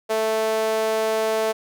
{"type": "tone with high-pass filter", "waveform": "sawtooth", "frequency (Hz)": 220, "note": "A3", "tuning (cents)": 0, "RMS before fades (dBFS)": -22, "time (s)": [0.09, 1.53], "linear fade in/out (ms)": 20, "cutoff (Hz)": 540, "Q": 6.8, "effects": []}